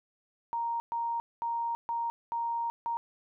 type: tone bursts at uneven times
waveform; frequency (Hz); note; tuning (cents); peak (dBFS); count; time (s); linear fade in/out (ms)
sine; 932.3; A#5; 0; -29; 6; 0.53-0.8 / 0.92-1.2 / 1.42-1.75 / 1.89-2.1 / 2.32-2.7 / 2.86-2.97; 0
effects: none